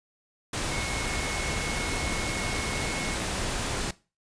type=tone in noise; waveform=sine; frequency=2186 Hz; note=C#7; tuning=25 cents flat; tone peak=-36 dBFS; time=0.71-3.15 s; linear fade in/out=5 ms; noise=pink; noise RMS=-30 dBFS; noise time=0.53-3.91 s; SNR=-9 dB; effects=noise-tail reverb RT60 0.3 s tail -19 dB re dry + resampled to 22050 Hz